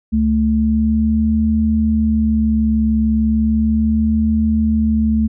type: tone pair together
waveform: sine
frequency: 73.42 / 219.9 Hz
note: D2 / A3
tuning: 0 / -1 cents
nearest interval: octave + perfect fifth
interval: 1899 cents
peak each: -18 / -13 dBFS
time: 0.12-5.28 s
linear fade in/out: 20 ms
effects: none